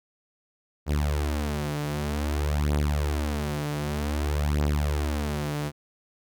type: beating tone pair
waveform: sawtooth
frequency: 73.42 / 73.95 Hz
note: D2 / D2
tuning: 0 / +13 cents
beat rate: 0.53 Hz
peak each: -23 / -24 dBFS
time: 0.86-5.72 s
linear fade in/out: 50 ms
effects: none